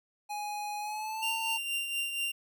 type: tone with pitch glide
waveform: square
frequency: 832 to 896.9 Hz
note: G#5 to A5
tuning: +3 to +33 cents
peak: -35 dBFS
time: 0.29-1.58 s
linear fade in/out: 20 ms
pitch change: +130 cents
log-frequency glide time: 0.79-1.31 s
type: tone with tremolo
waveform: 45% pulse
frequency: 2781 Hz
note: F7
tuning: 8 cents flat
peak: -29 dBFS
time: 1.22-2.32 s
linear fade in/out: 10 ms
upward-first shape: triangle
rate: 4.2 Hz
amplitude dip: 55%
effects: none